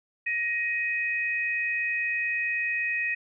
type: tone pair together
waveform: sine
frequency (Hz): 1883 / 2512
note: A#6 / D#7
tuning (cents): +17 / +16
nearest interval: perfect fourth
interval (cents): 499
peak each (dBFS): -28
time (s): 0.26-3.15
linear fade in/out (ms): 10
effects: none